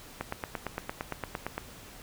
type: click train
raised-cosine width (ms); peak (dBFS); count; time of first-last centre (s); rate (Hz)
0.5; -17; 13; 0.21-1.58; 8.76
effects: pink hiss -49 dBFS RMS until 2.02 s